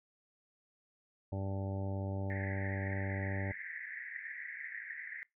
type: harmonic tone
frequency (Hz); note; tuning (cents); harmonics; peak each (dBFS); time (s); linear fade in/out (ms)
97.3; G2; -12; 1 / 2 / 3 / 4 / 5 / 6 / 7 / 8 / 9; -36 / -44 / -45 / -49 / -53 / -45 / -57 / -52 / -54; 1.32-3.52; 5
type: band-pass noise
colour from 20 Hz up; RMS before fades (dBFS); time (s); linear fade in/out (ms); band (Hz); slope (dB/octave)
pink; -45; 2.3-5.23; 0; 1700 to 2100; 96
effects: noise-tail reverb RT60 0.2 s tail -23 dB re dry